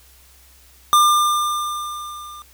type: tone with level ramp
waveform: square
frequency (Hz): 1198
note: D6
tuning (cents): +34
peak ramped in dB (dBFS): -10 to -36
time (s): 0.93-2.42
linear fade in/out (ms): 0
effects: added 64 Hz sine -51 dBFS peak until 2.53 s + white hiss -51 dBFS RMS until 2.53 s